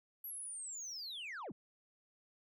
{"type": "linear sweep", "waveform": "sine", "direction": "down", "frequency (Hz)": [11840, 121.3], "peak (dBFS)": -40, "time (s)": [0.24, 1.52], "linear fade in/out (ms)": 5, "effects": ["tanh soft clip ceiling -42 dBFS"]}